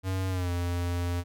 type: tone with pitch glide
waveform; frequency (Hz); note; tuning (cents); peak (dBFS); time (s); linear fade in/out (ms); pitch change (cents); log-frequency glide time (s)
square; 94.3 to 87.48; F#2 to F2; +33 to +3; -28; 0.03-1.24; 50; -130; 0.29-0.51
effects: none